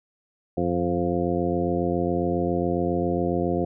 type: harmonic tone with a mistuned harmonic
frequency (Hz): 87.31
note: F2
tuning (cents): 0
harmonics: 1 / 2 / 3 / 4 / 5 / 6 / 8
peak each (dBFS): -32 / -28 / -29 / -27 / -31 / -29 / -31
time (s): 0.57-3.65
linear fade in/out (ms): 5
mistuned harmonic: 1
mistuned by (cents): +28
effects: none